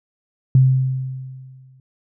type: tone with exponential decay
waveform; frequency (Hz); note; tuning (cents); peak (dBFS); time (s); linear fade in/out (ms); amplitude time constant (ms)
sine; 130.81; C3; 0; -7; 0.55-1.8; 2; 270
effects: none